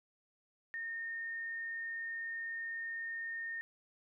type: tone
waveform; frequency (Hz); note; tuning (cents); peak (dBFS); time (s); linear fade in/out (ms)
sine; 1832; A#6; -31; -38; 0.74-3.61; 0
effects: none